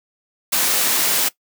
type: noise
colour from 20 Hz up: white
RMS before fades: -18 dBFS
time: 0.52-1.29 s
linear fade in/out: 10 ms
effects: noise-tail reverb RT60 0.1 s tail -19 dB re dry + high-pass 200 Hz 12 dB/octave